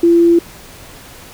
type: tone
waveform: sine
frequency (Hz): 340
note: F4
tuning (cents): -46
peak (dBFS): -6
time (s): 0.03-0.39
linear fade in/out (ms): 5
effects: pink hiss -37 dBFS RMS until 1.33 s